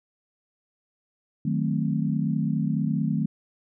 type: chord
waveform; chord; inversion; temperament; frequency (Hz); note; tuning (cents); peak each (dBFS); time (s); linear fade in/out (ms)
sine; D# diminished seventh; none; equal; 155.56 / 185 / 220 / 261.6; D#3 / F#3 / A3 / C4; 0 / 0 / 0 / 0; -26 / -29 / -27 / -31; 1.45-3.26; 5
effects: none